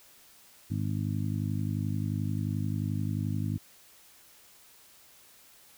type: harmonic tone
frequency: 51.4 Hz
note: G#1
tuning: 17 cents flat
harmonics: 2 / 3 / 4 / 5 / 6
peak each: -31 / -34 / -37 / -37 / -42 dBFS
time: 0.7-3.58 s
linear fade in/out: 10 ms
effects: white hiss -57 dBFS RMS until 5.77 s